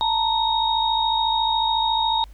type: tone cluster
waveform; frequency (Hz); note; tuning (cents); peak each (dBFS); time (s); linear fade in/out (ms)
sine; 888 / 942 / 3742; A5 / A#5 / A#7; +16 / +18 / +6; -21 / -25 / -23; 0.01-2.24; 0
effects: added 50 Hz sine -40 dBFS peak until 2.33 s + pink hiss -58 dBFS RMS until 2.33 s